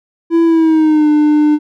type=tone with pitch glide; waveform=triangle; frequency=333.1 to 300.2 Hz; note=E4 to D4; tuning=+18 to +38 cents; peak=-5 dBFS; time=0.3-1.59 s; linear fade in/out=50 ms; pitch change=-180 cents; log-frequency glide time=0.44-1.08 s; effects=none